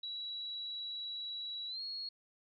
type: tone with pitch glide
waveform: sine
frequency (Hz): 3908 to 4311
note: B7 to C#8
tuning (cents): -19 to -49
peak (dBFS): -39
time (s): 0.03-2.09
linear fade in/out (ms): 5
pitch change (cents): +170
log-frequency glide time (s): 1.68-1.82
effects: none